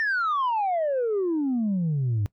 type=exponential sweep; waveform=sine; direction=down; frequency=1825 to 98 Hz; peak=-20 dBFS; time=0-2.26 s; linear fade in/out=0 ms; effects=noise-tail reverb RT60 0.1 s tail -21 dB re dry + tanh soft clip ceiling -20 dBFS